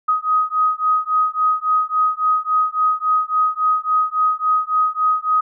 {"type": "beating tone pair", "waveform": "sine", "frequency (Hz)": [1254, 1257.6], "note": ["D#6", "D#6"], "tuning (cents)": [13, 18], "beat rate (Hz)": 3.6, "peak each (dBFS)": -18, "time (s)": [0.08, 5.41], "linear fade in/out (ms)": 10, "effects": []}